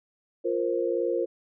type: chord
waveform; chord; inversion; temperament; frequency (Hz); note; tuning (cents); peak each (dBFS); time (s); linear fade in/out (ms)
sine; F suspended fourth; none; equal with one note detuned; 349.2 / 466.2 / 528.4; F4 / Bb4 / C5; 0 / 0 / +17; -28 / -28 / -29; 0.44-1.26; 20
effects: none